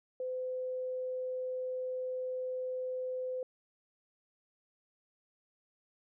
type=tone; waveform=sine; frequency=510 Hz; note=C5; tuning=44 cents flat; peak=-34 dBFS; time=0.2-3.43 s; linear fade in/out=2 ms; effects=none